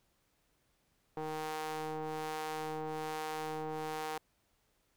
sawtooth ring-modulated tone, 155.6 Hz, D#3, in tune, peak -30 dBFS, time 1.17-4.18 s, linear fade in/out 2 ms, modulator 623 Hz, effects pink hiss -75 dBFS RMS until 4.96 s

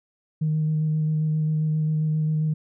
sine tone with vibrato, 155.1 Hz, D#3, 5 cents flat, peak -19 dBFS, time 0.41-2.54 s, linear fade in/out 10 ms, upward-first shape square, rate 7.5 Hz, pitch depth 11 cents each way, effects tanh soft clip ceiling -16 dBFS

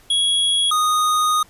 square tone pair in turn, 3329 / 1239.1 Hz, G#7 / D#6, +3 / -8 cents, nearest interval octave + perfect fourth, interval 1711 cents, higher first, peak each -16 dBFS, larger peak neither, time 0.1-0.71 / 0.71-1.43 s, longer second, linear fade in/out 5 ms, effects pink hiss -51 dBFS RMS until 1.49 s + resampled to 32000 Hz

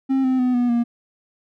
triangle tone with pitch steps, 266.8 / 258.9 / 251.2 / 243.8 / 236.6 Hz, C4 / C4 / B3 / B3 / A#3, +34 / -18 / +30 / -22 / +26 cents, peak -14 dBFS, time 0.09-0.84 s, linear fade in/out 20 ms, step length 150 ms, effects none

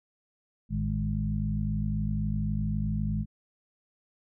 harmonic tone with a mistuned harmonic, 52 Hz, G#1, 3 cents sharp, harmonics 1 / 2 / 3 / 4, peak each -32 / -32 / -32 / -32 dBFS, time 0.69-3.26 s, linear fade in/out 50 ms, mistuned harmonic 2, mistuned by +70 cents, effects none

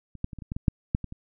clicks, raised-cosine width 5 ms, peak -30 / -15 / -26 / -27 / -27 / -19 / -19 / -7 / -10 / -21 / -26 dBFS, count 11, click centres 0.153 / 0.244 / 0.332 / 0.387 / 0.422 / 0.519 / 0.565 / 0.682 / 0.949 / 1.043 / 1.124 s, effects none

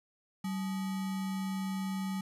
sine tone with sample-and-hold, 191.3 Hz, G3, 42 cents flat, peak -32 dBFS, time 0.44-2.21 s, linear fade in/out 5 ms, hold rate 1050 Hz, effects resampled to 32000 Hz

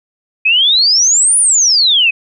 sine exponential two-way sweep, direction up then down, 2489 to 9956 to 2489 Hz, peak -7 dBFS, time 0.45-2.11 s, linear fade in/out 10 ms, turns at 1.38 s, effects none

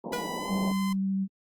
pink band-pass noise, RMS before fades -36 dBFS, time 0.04-0.72 s, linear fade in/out 2 ms, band 160 to 1000 Hz, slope 96 dB/octave
sawtooth tone with pitch glide, 987.8 to 1028.6 Hz, B5 to C6, 0 to -30 cents, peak -31 dBFS, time 0.12-0.93 s, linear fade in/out 5 ms, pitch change +70 cents, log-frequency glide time 0.34-0.52 s
square tone with exponential decay, 482.1 Hz, B4, 42 cents flat, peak -26 dBFS, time 0.13-0.31 s, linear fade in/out 1 ms, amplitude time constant 38 ms
sine tone with vibrato, 193.2 Hz, G3, 25 cents flat, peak -25 dBFS, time 0.48-1.28 s, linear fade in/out 50 ms, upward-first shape sine, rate 13 Hz, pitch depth 9 cents each way
effects Opus 32 kbps

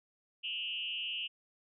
sine tone with frequency modulation, 2861 Hz, F7, 41 cents sharp, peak -35 dBFS, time 0.43-1.28 s, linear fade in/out 20 ms, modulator 204 Hz, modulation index 1.1, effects none

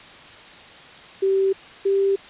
sine tone pair in turn, 386.9 / 392.5 Hz, G4 / G4, -23 / +2 cents, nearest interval unison, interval 25 cents, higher second, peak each -16 dBFS, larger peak neither, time 1.22-1.53 / 1.85-2.16 s, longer neither, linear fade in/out 10 ms, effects white hiss -43 dBFS RMS until 2.29 s + resampled to 8000 Hz

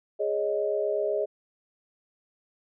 sine chord, Ab suspended fourth, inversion none, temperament equal, 415.3 / 554.4 / 622.3 Hz, Ab4 / Db5 / Eb5, 0 / 0 / 0 cents, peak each -28 / -31 / -28 dBFS, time 0.19-1.26 s, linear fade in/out 20 ms, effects none

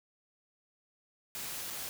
white noise with dropouts, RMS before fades -40 dBFS, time 1.35-1.89 s, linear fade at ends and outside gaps 0 ms, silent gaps 1.702-1.706 s, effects none

